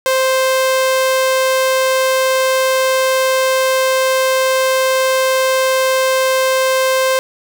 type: tone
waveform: sawtooth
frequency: 523.3 Hz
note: C5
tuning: in tune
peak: -8 dBFS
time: 0.06-7.19 s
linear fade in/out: 0 ms
effects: none